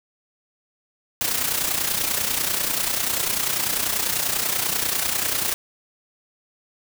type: noise with amplitude modulation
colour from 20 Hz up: white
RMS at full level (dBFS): -21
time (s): 1.21-5.54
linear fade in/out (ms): 0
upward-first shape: sine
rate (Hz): 30.2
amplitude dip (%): 60
effects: none